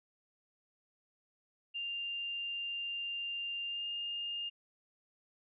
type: tone with pitch glide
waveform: sine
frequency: 2794 to 2820 Hz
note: F7 to F7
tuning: 0 to +16 cents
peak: -36 dBFS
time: 1.74-4.5 s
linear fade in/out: 20 ms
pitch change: +16 cents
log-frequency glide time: 3.66-3.86 s
effects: none